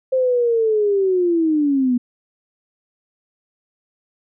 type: linear sweep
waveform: sine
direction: down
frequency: 526 to 240 Hz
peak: -14 dBFS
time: 0.12-1.98 s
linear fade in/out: 10 ms
effects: none